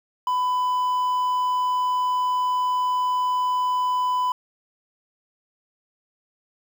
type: tone with quantisation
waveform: triangle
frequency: 1000 Hz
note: B5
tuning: 21 cents sharp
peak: -18 dBFS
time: 0.27-4.32 s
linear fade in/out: 2 ms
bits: 8
effects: none